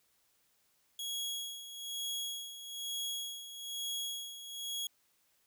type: tone with tremolo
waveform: sawtooth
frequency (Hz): 3322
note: G#7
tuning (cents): 0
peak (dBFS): -32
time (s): 0.99-4.87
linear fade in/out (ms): 2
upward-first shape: sine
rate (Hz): 1.1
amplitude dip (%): 70
effects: white hiss -73 dBFS RMS until 5.46 s